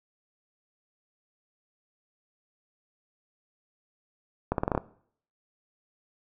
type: accelerating click train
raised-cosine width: 1 ms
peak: -11 dBFS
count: 7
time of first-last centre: 4.52-4.777 s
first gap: 62 ms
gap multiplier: 0.85
effects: noise-tail reverb RT60 0.6 s tail -20 dB re dry